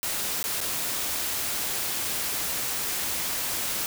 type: noise with dropouts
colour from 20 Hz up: white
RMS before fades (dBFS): -29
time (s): 0.03-3.86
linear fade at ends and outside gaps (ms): 0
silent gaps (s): 0.428-0.44 / 0.605-0.613
effects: none